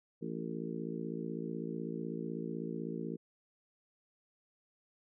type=harmonic tone with a mistuned harmonic; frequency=56 Hz; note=A1; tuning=31 cents sharp; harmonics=3 / 4 / 5 / 6 / 7 / 8; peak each=-42 / -42 / -45 / -44 / -46 / -46 dBFS; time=0.21-3.17 s; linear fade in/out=20 ms; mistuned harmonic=8; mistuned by=+29 cents; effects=none